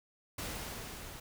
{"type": "noise with level ramp", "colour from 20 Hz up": "pink", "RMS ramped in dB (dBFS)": [-39, -48], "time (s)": [0.38, 1.2], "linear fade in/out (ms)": 5, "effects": []}